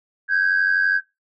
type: tone pair together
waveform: sine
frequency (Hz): 1548.9 / 1641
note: G6 / G#6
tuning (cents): -21 / -21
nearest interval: minor second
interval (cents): 100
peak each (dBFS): -18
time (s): 0.28-1.01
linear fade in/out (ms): 50
effects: noise-tail reverb RT60 0.2 s tail -17 dB re dry + tanh soft clip ceiling -11 dBFS